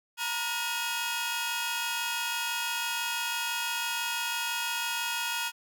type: tone cluster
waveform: sawtooth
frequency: 924 / 970 / 1434 / 2527 / 3313 Hz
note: A#5 / B5 / F6 / D#7 / G#7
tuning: -16 / -31 / +45 / +26 / -5 cents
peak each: -33 / -37 / -31 / -32 / -33 dBFS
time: 0.17-5.52 s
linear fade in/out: 50 ms
effects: none